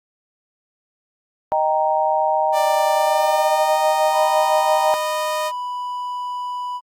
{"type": "chord", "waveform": "sine", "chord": "Eb major", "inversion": "none", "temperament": "equal", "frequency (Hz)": [622.3, 784, 932.3], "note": ["Eb5", "G5", "Bb5"], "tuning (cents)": [0, 0, 0], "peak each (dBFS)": -20, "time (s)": [1.52, 4.94], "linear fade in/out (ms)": 0}
{"type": "tone with pitch glide", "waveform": "sawtooth", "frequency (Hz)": [592, 616.4], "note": ["D5", "D#5"], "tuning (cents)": [14, -16], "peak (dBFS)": -18, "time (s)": [2.52, 5.52], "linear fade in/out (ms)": 50, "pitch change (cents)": 70, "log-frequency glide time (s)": [2.94, 3.79]}
{"type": "tone", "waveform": "triangle", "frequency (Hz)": 987.8, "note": "B5", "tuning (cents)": 0, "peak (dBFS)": -22, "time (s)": [4.11, 6.81], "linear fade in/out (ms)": 50}
{"effects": ["Opus 48 kbps"]}